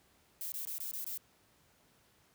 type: noise bursts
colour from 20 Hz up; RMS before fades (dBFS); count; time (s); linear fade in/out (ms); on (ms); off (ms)
violet; -40; 6; 0.41-1.175; 0; 110; 21
effects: pink hiss -68 dBFS RMS until 2.34 s + high-pass 60 Hz 12 dB/octave